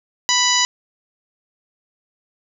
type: harmonic tone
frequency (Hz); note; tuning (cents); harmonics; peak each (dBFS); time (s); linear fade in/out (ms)
987.8; B5; 0; 1 / 2 / 3 / 4 / 5 / 6 / 7; -22 / -22 / -22 / -22 / -22 / -22 / -22; 0.29-0.65; 0
effects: none